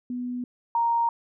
sine tone pair in turn, 246.9 / 932.2 Hz, B3 / A#5, 0 / 0 cents, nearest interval octave + major seventh, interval 2300 cents, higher second, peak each -28 / -20 dBFS, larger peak second, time 0.1-0.44 / 0.75-1.09 s, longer neither, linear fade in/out 2 ms, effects none

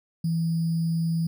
sine tone with sample-and-hold, 164.81 Hz, E3, in tune, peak -22 dBFS, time 0.24-1.27 s, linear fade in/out 5 ms, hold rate 4900 Hz, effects none

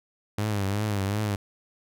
sawtooth tone with vibrato, 102.1 Hz, G#2, 29 cents flat, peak -21 dBFS, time 0.38-1.36 s, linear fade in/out 5 ms, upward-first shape triangle, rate 2.7 Hz, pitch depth 110 cents each way, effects none

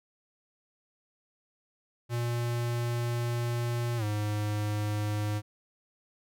square tone with pitch glide, 119.2 to 104.98 Hz, A#2 to G#2, +39 to +19 cents, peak -29 dBFS, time 2.09-5.42 s, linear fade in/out 50 ms, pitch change -220 cents, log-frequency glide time 3.97-4.04 s, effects none

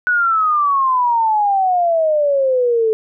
sine exponential sweep, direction down, 1485 to 433.4 Hz, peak -12 dBFS, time 0.07-2.93 s, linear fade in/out 0 ms, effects none

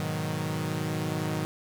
sawtooth chord, G# minor seventh, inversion none, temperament equal, 103.83 / 123.47 / 155.56 / 185 Hz, G#2 / B2 / D#3 / F#3, 0 / 0 / 0 / 0 cents, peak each -32 / -33 / -27 / -32 dBFS, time 0-1.45 s, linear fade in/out 0 ms, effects none

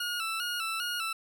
20% pulse tone with vibrato, 1379 Hz, F6, 22 cents flat, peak -26 dBFS, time 0-1.13 s, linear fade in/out 5 ms, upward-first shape square, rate 2.5 Hz, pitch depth 68 cents each way, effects none

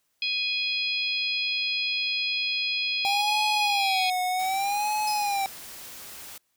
harmonic tone, 830.6 Hz, G#5, in tune, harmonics 3 / 4 / 5 / 6, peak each -28 / -30 / -32 / -34 dBFS, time 0.22-4.1 s, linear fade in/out 2 ms
square tone with vibrato, 788 Hz, G5, 9 cents sharp, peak -25 dBFS, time 3.05-5.46 s, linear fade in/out 0 ms, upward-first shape sine, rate 0.64 Hz, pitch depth 130 cents each way
white noise, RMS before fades -42 dBFS, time 4.39-6.38 s, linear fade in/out 5 ms
40% pulse tone with exponential decay, 5080 Hz, D#8, 35 cents sharp, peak -28 dBFS, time 5.07-5.72 s, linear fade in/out 5 ms, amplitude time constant 140 ms
effects white hiss -73 dBFS RMS until 6.56 s

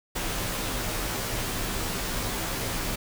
pink noise with comb filter, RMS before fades -30 dBFS, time 0.15-2.96 s, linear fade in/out 10 ms, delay 14 ms, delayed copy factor -0.65, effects none

